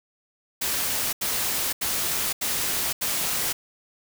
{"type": "noise bursts", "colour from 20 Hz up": "white", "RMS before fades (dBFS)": -26, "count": 5, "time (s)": [0.61, 3.53], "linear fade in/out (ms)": 10, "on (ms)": 520, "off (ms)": 80, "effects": []}